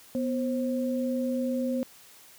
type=tone pair together; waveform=sine; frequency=247.1 / 530 Hz; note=B3 / C5; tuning=+1 / +22 cents; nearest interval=octave + minor second; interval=1321 cents; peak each=-27 / -31 dBFS; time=0.15-1.83 s; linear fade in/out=0 ms; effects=white hiss -53 dBFS RMS until 2.38 s + high-pass 80 Hz 12 dB/octave